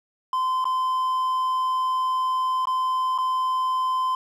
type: tone with dropouts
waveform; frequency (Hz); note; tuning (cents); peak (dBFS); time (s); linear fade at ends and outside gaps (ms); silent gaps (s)
triangle; 1030; C6; -28; -19; 0.33-4.15; 2; 0.643-0.653 / 2.655-2.671 / 3.179-3.185
effects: none